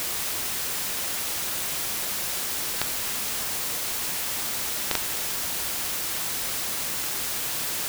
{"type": "clicks", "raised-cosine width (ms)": 0.2, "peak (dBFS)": -4, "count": 3, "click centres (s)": [2.816, 4.913, 4.953], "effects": ["white hiss -29 dBFS RMS until 7.88 s"]}